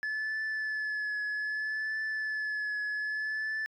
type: tone with vibrato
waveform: sine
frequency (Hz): 1724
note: A6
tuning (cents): -36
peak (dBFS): -28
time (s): 0.03-3.66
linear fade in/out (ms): 0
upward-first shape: triangle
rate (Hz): 0.63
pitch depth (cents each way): 29
effects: tanh soft clip ceiling -30 dBFS